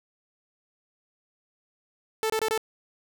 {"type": "tone bursts", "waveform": "sawtooth", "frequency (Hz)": 440, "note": "A4", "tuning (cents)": 0, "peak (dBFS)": -20, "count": 4, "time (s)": [2.23, 2.577], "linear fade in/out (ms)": 0, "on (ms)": 68, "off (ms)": 25, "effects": []}